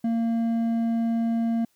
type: tone with hard clipping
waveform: sine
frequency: 229.6 Hz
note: A#3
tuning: 26 cents flat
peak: -23 dBFS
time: 0.04-1.65 s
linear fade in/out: 5 ms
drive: 5 dB
effects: white hiss -68 dBFS RMS until 1.75 s